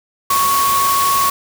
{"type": "tone in noise", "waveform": "sine", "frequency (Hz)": 1108.7, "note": "C#6", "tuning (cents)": 0, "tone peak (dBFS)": -13, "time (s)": [0.3, 1.3], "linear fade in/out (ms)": 5, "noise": "white", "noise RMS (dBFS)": -20, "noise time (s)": [0.3, 1.3], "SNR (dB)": 4, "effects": []}